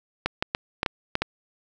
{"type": "clicks", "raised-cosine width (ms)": 0.3, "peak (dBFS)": -7, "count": 7, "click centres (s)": [0.26, 0.425, 0.549, 0.831, 0.862, 1.154, 1.22], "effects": []}